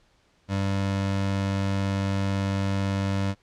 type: tone pair together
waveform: square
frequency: 98 / 196 Hz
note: G2 / G3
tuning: 0 / 0 cents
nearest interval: octave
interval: 1200 cents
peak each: -26 / -29 dBFS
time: 0.48-3.35 s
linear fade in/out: 50 ms
effects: pink hiss -64 dBFS RMS until 3.42 s + low-pass 6000 Hz 12 dB/octave